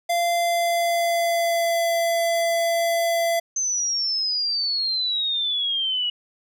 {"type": "tone with pitch glide", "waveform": "square", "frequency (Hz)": [689, 674.8], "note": ["F5", "E5"], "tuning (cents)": [-24, 40], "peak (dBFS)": -20, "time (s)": [0.09, 3.4], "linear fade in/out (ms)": 10, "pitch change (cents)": -36, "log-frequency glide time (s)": [0.33, 1.84]}
{"type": "exponential sweep", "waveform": "sine", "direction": "down", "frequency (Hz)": [6260, 2900], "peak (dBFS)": -21, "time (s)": [3.56, 6.1], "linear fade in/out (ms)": 5}
{"effects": []}